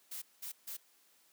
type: noise bursts at uneven times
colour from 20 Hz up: blue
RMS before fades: -43 dBFS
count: 3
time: 0.11-0.22 / 0.42-0.52 / 0.67-0.77 s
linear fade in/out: 10 ms
effects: white hiss -68 dBFS RMS until 1.32 s + high-pass 200 Hz 12 dB/octave